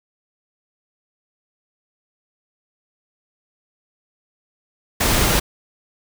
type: noise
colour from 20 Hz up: pink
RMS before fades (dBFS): -17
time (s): 5-5.4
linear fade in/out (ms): 10
effects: none